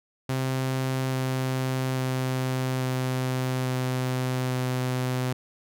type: tone with pitch steps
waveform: sawtooth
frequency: 131.1 / 130.34 / 129.59 / 128.85 / 128.11 / 127.37 Hz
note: C3 / C3 / C3 / C3 / C3 / C3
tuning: +4 / -6 / -16 / -26 / -36 / -46 cents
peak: -21 dBFS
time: 0.29-5.33 s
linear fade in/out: 5 ms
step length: 840 ms
effects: none